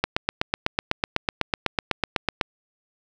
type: click train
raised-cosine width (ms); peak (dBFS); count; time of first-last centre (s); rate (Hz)
0.3; -4; 20; 0.04-2.412; 8.01
effects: none